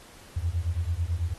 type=beating tone pair; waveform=sine; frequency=80.5 / 89.6 Hz; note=E2 / F2; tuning=-41 / +45 cents; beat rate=9.1 Hz; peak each=-28 dBFS; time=0.36-1.34 s; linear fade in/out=10 ms; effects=pink hiss -51 dBFS RMS until 1.38 s + AAC 32 kbps